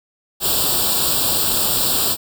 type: noise with comb filter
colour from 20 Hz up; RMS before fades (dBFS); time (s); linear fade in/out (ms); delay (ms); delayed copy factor
white; -18; 0.4-2.17; 50; 0.24; +0.9
effects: none